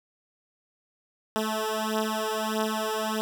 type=beating tone pair; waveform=10% pulse; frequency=216.8 / 218.4 Hz; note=A3 / A3; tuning=-25 / -13 cents; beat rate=1.6 Hz; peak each=-21 dBFS; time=1.36-3.21 s; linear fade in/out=0 ms; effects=none